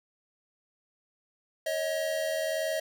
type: tone pair together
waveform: square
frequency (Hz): 554.4 / 635.8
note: C#5 / D#5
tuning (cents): 0 / +37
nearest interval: major second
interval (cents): 237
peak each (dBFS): -35 / -30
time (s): 1.66-2.8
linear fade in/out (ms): 5
effects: none